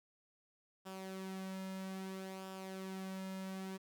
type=tone with flanger; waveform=sawtooth; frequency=190.1 Hz; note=F#3; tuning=47 cents sharp; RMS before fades=-45 dBFS; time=0.85-3.78 s; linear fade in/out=20 ms; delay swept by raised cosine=0.47 to 2.67 ms; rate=0.61 Hz; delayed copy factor=-0.5; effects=none